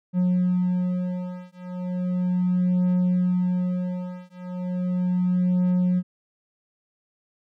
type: beating tone pair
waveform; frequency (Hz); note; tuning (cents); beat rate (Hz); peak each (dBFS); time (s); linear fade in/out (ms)
triangle; 180.5 / 180.86; F#3 / F#3; -43 / -39; 0.36; -22; 0.13-6.03; 50
effects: none